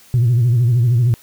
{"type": "tone with vibrato", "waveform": "sine", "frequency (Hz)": 120, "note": "B2", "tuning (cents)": -49, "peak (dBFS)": -9, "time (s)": [0.14, 1.14], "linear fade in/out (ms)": 0, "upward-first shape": "sine", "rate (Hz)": 13, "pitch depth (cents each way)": 97, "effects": ["tanh soft clip ceiling -8 dBFS", "white hiss -47 dBFS RMS until 1.22 s"]}